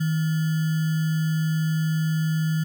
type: tone with sample-and-hold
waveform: sine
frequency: 158.8 Hz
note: D#3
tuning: 36 cents sharp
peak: -20 dBFS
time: 0-2.64 s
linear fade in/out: 10 ms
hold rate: 1575 Hz
effects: none